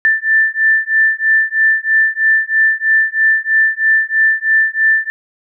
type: beating tone pair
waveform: sine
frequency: 1770 / 1773.1 Hz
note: A6 / A6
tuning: +10 / +13 cents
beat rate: 3.1 Hz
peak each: -13 dBFS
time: 0.05-5.1 s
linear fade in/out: 0 ms
effects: none